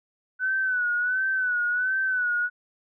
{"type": "tone with vibrato", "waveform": "sine", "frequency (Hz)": 1495, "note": "F#6", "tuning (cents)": 17, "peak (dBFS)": -22, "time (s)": [0.39, 2.5], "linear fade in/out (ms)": 50, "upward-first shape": "sine", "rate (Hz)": 1.4, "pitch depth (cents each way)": 66, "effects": []}